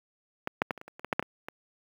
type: clicks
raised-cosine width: 0.5 ms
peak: -15 / -7 / -13 / -29 / -27 / -30 / -29 / -20 / -10 / -8 / -18 / -22 dBFS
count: 12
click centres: 0.474 / 0.619 / 0.708 / 0.777 / 0.814 / 0.88 / 0.995 / 1.046 / 1.128 / 1.195 / 1.226 / 1.485 s
effects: high-pass 150 Hz 12 dB/octave + 8-bit